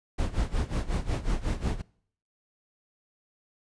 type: noise with tremolo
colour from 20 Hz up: brown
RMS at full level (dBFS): -25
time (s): 0.18-1.82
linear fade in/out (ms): 10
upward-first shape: sine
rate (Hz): 5.5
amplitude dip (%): 85
effects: noise-tail reverb RT60 0.6 s tail -23 dB re dry + resampled to 22050 Hz